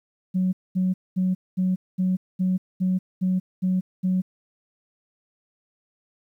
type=tone bursts; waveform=sine; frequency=185 Hz; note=F#3; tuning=in tune; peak=-18 dBFS; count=10; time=0.34-4.22 s; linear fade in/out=20 ms; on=190 ms; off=220 ms; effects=tanh soft clip ceiling -15 dBFS + 10-bit